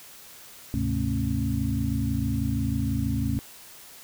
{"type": "tone cluster", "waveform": "sine", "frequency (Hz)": [73.4, 103.1, 129.3, 219.4, 271.8], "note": ["D2", "G#2", "C3", "A3", "C#4"], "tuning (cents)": [0, -12, -20, -5, -34], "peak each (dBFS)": -30, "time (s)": [0.74, 3.39], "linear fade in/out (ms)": 0, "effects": ["white hiss -47 dBFS RMS until 4.03 s"]}